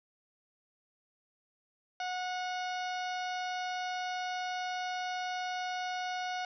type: harmonic tone with a mistuned harmonic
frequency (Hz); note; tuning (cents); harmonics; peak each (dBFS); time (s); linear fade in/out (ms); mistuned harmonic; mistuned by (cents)
731; F#5; -21; 1 / 2 / 3 / 4 / 5 / 6 / 7 / 8; -35 / -41 / -45 / -47 / -49 / -51 / -52 / -53; 2-6.45; 2; 4; -18
effects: none